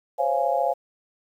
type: chord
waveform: sine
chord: Db major seventh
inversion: third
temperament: just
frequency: 519.7 / 554.4 / 693 / 831.5 Hz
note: C5 / Db5 / F5 / Ab5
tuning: -12 / 0 / -14 / +2 cents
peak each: -27 / -26 / -24 / -26 dBFS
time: 0.18-0.74 s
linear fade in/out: 20 ms
effects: 9-bit